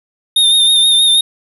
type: tone with vibrato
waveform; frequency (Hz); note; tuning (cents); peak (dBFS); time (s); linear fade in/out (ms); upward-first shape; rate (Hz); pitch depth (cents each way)
square; 3656; A#7; -34; -8; 0.36-1.21; 5; sine; 6.3; 38
effects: none